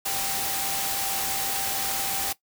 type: tone in noise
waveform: sine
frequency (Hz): 784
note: G5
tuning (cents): 0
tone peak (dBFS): -34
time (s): 0.05-2.33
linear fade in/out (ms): 10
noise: white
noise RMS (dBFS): -28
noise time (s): 0.05-2.33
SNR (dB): -9
effects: noise-tail reverb RT60 0.1 s tail -17 dB re dry